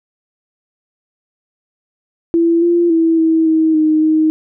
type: tone with pitch steps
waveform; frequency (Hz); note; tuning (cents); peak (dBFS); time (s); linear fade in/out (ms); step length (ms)
sine; 335.2 / 344.2 / 327.7 / 323.1 / 318.6 / 310.6 / 313.3; E4 / F4 / E4 / E4 / D#4 / D#4 / D#4; +29 / -25 / -10 / -35 / +41 / -3 / +12; -9; 2.34-4.3; 0; 280
effects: none